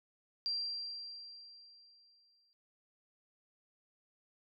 sine tone with exponential decay, 4731 Hz, D8, 12 cents sharp, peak -32 dBFS, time 0.46-2.53 s, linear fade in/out 0 ms, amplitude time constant 450 ms, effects none

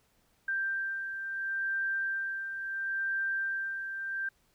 sine beating tone pair, 1576 / 1576.73 Hz, G6 / G6, +9 / +10 cents, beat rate 0.73 Hz, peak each -31 / -40 dBFS, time 0.48-4.29 s, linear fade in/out 5 ms, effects pink hiss -70 dBFS RMS until 4.54 s

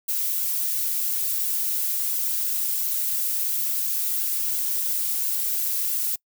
violet noise with flanger, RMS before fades -25 dBFS, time 0.08-6.16 s, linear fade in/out 10 ms, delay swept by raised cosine 1.6 to 3.9 ms, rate 2.9 Hz, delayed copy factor -0.7, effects noise-tail reverb RT60 0.1 s tail -25 dB re dry

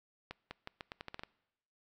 accelerating click train, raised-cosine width 0.3 ms, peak -26 dBFS, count 10, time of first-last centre 0.31-1.235 s, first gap 200 ms, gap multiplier 0.82, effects noise-tail reverb RT60 0.9 s tail -23 dB re dry

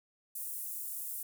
pink high-pass noise, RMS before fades -40 dBFS, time 0.35-1.23 s, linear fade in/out 5 ms, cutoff 9900 Hz, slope 24 dB/octave, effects none

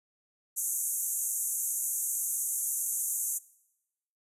white band-pass noise, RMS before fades -32 dBFS, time 0.56-3.39 s, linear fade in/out 20 ms, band 6300 to 13000 Hz, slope 96 dB/octave, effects noise-tail reverb RT60 0.9 s tail -21 dB re dry

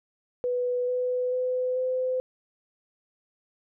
sine tone with pitch steps, 493.9 / 499.6 / 505.4 / 511.3 Hz, B4 / B4 / B4 / C5, 0 / +20 / +40 / -40 cents, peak -24 dBFS, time 0.44-2.2 s, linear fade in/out 0 ms, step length 440 ms, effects none

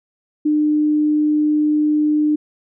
sine tone, 301.5 Hz, D4, 46 cents sharp, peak -13 dBFS, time 0.45-2.36 s, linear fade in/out 10 ms, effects none

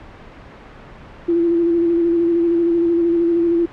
sine tone with vibrato, 339.2 Hz, E4, 50 cents sharp, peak -13 dBFS, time 1.28-3.66 s, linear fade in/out 10 ms, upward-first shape square, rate 13 Hz, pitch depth 22 cents each way, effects pink hiss -39 dBFS RMS until 3.72 s + low-pass 2000 Hz 12 dB/octave

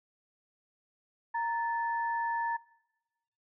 sine tone pair together, 929.3 / 1751 Hz, A#5 / A6, -6 / -9 cents, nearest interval major seventh, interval 1097 cents, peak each -30 / -37 dBFS, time 1.34-2.57 s, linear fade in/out 10 ms, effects noise-tail reverb RT60 1.0 s tail -21 dB re dry

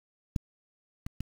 clicks, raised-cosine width 5 ms, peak -15 / -25 / -22 dBFS, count 3, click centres 0.362 / 1.065 / 1.206 s, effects 7-bit

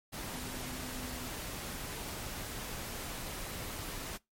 sine tone in noise, 252.5 Hz, B3, 39 cents sharp, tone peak -46 dBFS, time 0.31-1.29 s, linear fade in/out 20 ms, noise pink, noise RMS -41 dBFS, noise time 0.12-4.18 s, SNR -8 dB, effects noise-tail reverb RT60 0.2 s tail -23 dB re dry + MP3 64 kbps

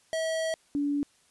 square / sine tone pair in turn, 645 / 287.3 Hz, E5 / D4, -38 / -38 cents, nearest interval octave + major second, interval 1400 cents, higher first, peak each -28 / -25 dBFS, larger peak second, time 0.13-0.54 / 0.75-1.03 s, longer first, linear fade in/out 0 ms, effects white hiss -64 dBFS RMS until 1.3 s + resampled to 24000 Hz

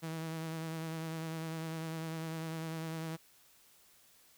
sawtooth tone with vibrato, 161.5 Hz, E3, 35 cents flat, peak -34 dBFS, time 0.02-3.17 s, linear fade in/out 20 ms, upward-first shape sine, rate 10 Hz, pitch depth 26 cents each way, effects white hiss -64 dBFS RMS until 4.37 s

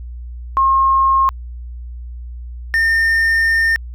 sine / triangle tone pair in turn, 1074 / 1815.1 Hz, C6 / A#6, +45 / -47 cents, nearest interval major sixth, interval 908 cents, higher second, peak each -10 dBFS, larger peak neither, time 0.57-1.29 / 2.74-3.76 s, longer second, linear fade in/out 0 ms, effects added 60 Hz sine -27 dBFS peak until 3.94 s

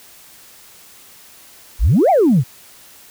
sine exponential two-way sweep, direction up then down, 38.89 to 800 to 111.2 Hz, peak -8 dBFS, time 1.79-2.44 s, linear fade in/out 50 ms, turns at 2.1 s, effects tanh soft clip ceiling -6 dBFS + white hiss -44 dBFS RMS until 3.1 s

